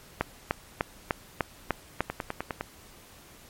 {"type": "two click trains", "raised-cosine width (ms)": 0.5, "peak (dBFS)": [-9, -15], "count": [7, 6], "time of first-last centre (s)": [[0.21, 2.006], [2.1, 2.61]], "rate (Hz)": [3.34, 9.81], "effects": ["pink hiss -52 dBFS RMS until 3.49 s", "MP3 64 kbps"]}